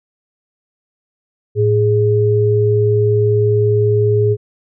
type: tone pair together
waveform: sine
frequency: 110 / 415.3 Hz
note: A2 / G#4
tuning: 0 / 0 cents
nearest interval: octave + major seventh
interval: 2300 cents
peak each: -13 dBFS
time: 1.55-4.37 s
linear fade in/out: 50 ms
effects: none